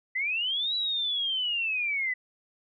sine linear two-way sweep, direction up then down, 1975.5 to 3951 to 1975.5 Hz, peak -26 dBFS, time 0.15-2.14 s, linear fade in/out 10 ms, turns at 0.75 s, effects none

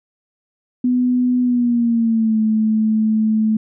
sine tone with pitch glide, 248.9 to 217.9 Hz, B3 to A3, +14 to -17 cents, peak -13 dBFS, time 0.84-3.57 s, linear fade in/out 5 ms, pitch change -231 cents, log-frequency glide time 1.41-2.39 s, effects none

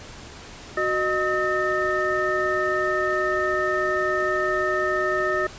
sine tone cluster, 370.6 / 614 / 1277 / 1813 Hz, F#4 / D#5 / D#6 / A#6, +3 / -23 / +45 / -49 cents, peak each -26 dBFS, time 0.77-5.47 s, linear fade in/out 5 ms, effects pink hiss -41 dBFS RMS until 5.58 s + resampled to 16000 Hz

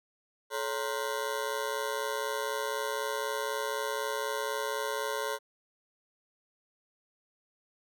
20% pulse ring-modulated tone, 495.1 Hz, B4, 4 cents sharp, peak -23 dBFS, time 0.5-5.39 s, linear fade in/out 50 ms, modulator 62 Hz, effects none

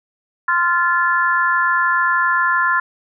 harmonic tone, 347 Hz, F4, 11 cents flat, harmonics 3 / 4 / 5, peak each -18 / -18 / -18 dBFS, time 0.48-2.8 s, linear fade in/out 5 ms, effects none

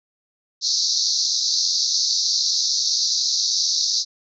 pink band-pass noise, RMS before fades -21 dBFS, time 0.61-4.05 s, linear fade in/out 50 ms, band 4000 to 6200 Hz, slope 96 dB/octave, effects none

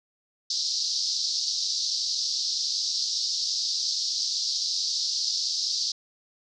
white band-pass noise, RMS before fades -28 dBFS, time 0.5-5.92 s, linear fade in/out 5 ms, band 4200 to 5500 Hz, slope 48 dB/octave, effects none

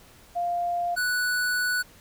sine / square tone pair in turn, 698.5 / 1480.1 Hz, F5 / F#6, 0 / 0 cents, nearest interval octave + minor second, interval 1300 cents, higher second, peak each -24 dBFS, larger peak neither, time 0.35-0.96 / 0.96-1.83 s, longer second, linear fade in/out 20 ms, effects pink hiss -53 dBFS RMS until 2 s

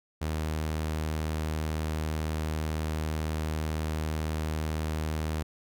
sawtooth tone, 78 Hz, D#2, 5 cents sharp, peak -25 dBFS, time 0.21-5.43 s, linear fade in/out 10 ms, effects none

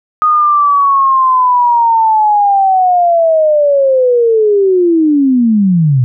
sine linear sweep, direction down, 1242 to 119.5 Hz, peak -6 dBFS, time 0.22-6.04 s, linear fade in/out 0 ms, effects none

